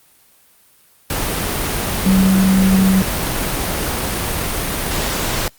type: tone in noise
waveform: sine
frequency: 190.2 Hz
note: F#3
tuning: 48 cents sharp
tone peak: -10 dBFS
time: 2.06-3.02 s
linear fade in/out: 2 ms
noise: pink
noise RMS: -20 dBFS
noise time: 1.1-5.48 s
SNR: +7 dB
effects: white hiss -52 dBFS RMS until 5.58 s + Opus 32 kbps